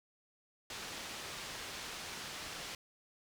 white low-pass noise, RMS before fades -45 dBFS, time 0.7-2.75 s, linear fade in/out 2 ms, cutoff 5000 Hz, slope 12 dB/octave, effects none

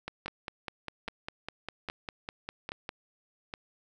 two click trains, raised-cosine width 0.3 ms, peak -21 / -20 dBFS, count 5 / 15, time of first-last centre 0.26-3.539 / 0.08-2.891 s, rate 1.22 / 4.98 Hz, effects none

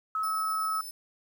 sine tone, 1289 Hz, E6, 39 cents flat, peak -27 dBFS, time 0.15-0.81 s, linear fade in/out 2 ms
5% pulse tone with tremolo, 5280 Hz, E8, 2 cents sharp, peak -32 dBFS, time 0.23-0.91 s, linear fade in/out 5 ms, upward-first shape triangle, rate 8 Hz, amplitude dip 30%
effects 10-bit

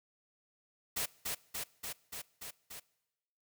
white noise with echo, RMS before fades -35 dBFS, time 0.96-1.06 s, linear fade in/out 10 ms, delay 290 ms, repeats 6, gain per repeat -2 dB, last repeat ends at 2.8 s, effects noise-tail reverb RT60 1.0 s tail -23 dB re dry

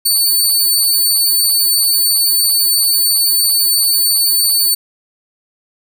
15% pulse tone, 4497 Hz, C#8, 24 cents sharp, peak -4 dBFS, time 0.05-4.75 s, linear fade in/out 10 ms, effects none

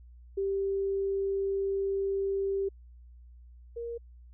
sine tone pair in turn, 392 / 468.7 Hz, G4 / A#4, 0 / +9 cents, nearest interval minor third, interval 309 cents, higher second, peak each -27 / -34 dBFS, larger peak first, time 0.37-2.69 / 3.76-3.98 s, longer first, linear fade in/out 10 ms, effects added 60 Hz sine -49 dBFS peak until 4.33 s

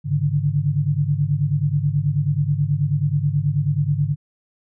sine tone cluster, 101.4 / 141.4 / 150.7 Hz, G#2 / C#3 / D3, -41 / +35 / +45 cents, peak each -25 / -20 / -21 dBFS, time 0.04-4.16 s, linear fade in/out 50 ms, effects none

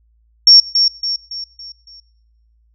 sine tone with echo, 5490 Hz, F8, 31 cents flat, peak -3 dBFS, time 0.47-0.6 s, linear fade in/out 2 ms, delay 280 ms, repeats 5, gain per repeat -7 dB, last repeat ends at 2 s, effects noise-tail reverb RT60 1.0 s tail -23 dB re dry + added 56 Hz sine -53 dBFS peak until 2.74 s

